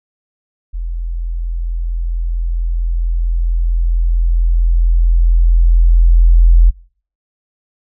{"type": "tone with level ramp", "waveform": "sine", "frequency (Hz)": 42.22, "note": "E1", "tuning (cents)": 42, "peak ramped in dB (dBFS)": [-18, -3], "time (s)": [0.73, 6.71], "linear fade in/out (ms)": 20, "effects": ["noise-tail reverb RT60 0.5 s tail -24 dB re dry"]}